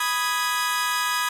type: chord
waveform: sawtooth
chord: G# minor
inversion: first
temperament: equal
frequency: 987.8 / 1244.5 / 1661.2 Hz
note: B5 / D#6 / G#6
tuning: 0 / 0 / 0 cents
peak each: -23 dBFS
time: 0-1.29 s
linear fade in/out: 5 ms
effects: resampled to 32000 Hz + 7-bit